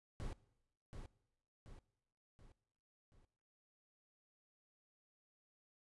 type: noise with echo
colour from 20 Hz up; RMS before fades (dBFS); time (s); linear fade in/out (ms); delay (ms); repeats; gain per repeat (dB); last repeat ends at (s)
brown; -44; 0.2-0.33; 0; 730; 4; -6; 3.25
effects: noise-tail reverb RT60 0.9 s tail -21 dB re dry + resampled to 24000 Hz